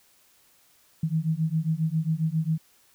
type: beating tone pair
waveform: sine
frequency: 156.1 / 163.5 Hz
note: D#3 / E3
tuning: +6 / -14 cents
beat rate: 7.4 Hz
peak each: -26 dBFS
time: 1.03-2.58 s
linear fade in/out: 5 ms
effects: white hiss -61 dBFS RMS until 2.94 s